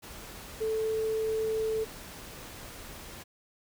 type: tone in noise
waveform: sine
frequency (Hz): 440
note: A4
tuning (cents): 0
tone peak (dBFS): -27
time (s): 0.6-1.85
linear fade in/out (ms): 20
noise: pink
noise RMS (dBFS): -45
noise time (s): 0.02-3.24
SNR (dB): +15
effects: none